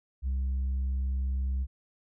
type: tone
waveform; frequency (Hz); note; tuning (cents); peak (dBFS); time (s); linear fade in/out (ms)
sine; 65.7; C2; +8; -24; 0.22-1.67; 50
effects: tanh soft clip ceiling -26 dBFS